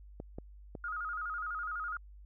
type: clicks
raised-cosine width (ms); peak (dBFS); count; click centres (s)
2; -28; 3; 0.201 / 0.385 / 0.752
type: tone with vibrato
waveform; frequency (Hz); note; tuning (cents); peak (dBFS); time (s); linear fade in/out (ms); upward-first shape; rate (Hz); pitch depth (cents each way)
sine; 1339; E6; +27; -35; 0.84-1.97; 2; square; 12; 99
effects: added 50 Hz sine -50 dBFS peak until 2.25 s